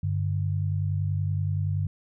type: tone pair together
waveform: sine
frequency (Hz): 96.92 / 147.5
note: G2 / D3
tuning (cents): -19 / +8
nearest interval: perfect fifth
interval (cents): 727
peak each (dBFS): -25 / -29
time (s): 0.03-1.87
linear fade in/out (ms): 5
effects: none